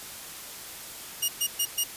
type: tone bursts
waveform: 10% pulse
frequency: 2861 Hz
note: F7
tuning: 41 cents sharp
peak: -15 dBFS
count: 4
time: 1.22-1.84 s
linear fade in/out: 10 ms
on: 65 ms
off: 120 ms
effects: white hiss -41 dBFS RMS until 1.96 s + resampled to 32000 Hz